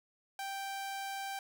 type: tone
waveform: sawtooth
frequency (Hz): 784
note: G5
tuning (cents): 0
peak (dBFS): -34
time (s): 0.39-1.39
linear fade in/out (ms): 2
effects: none